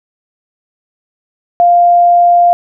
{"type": "tone", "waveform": "sine", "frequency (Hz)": 698.5, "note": "F5", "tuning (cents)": 0, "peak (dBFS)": -4, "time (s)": [1.6, 2.53], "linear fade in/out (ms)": 0, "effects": []}